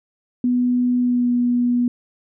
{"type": "tone with pitch glide", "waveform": "sine", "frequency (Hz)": [246.9, 243.4], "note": ["B3", "B3"], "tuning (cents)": [0, -25], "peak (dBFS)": -15, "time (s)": [0.44, 1.88], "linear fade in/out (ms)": 2, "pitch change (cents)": -25, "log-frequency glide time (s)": [1, 1.3], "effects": []}